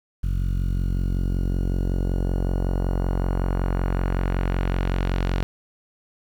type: tone with low-pass filter sweep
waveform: sawtooth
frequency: 45.32 Hz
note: F#1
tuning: 35 cents flat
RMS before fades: -23 dBFS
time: 0.23-5.43 s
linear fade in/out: 0 ms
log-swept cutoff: 140 to 4200 Hz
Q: 0.93
effects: 8-bit